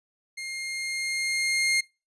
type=tone with level ramp; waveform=sawtooth; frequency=2126 Hz; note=C7; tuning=27 cents sharp; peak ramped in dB=-30 to -17 dBFS; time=0.37-1.81 s; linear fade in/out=10 ms; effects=noise-tail reverb RT60 0.3 s tail -26 dB re dry + resampled to 24000 Hz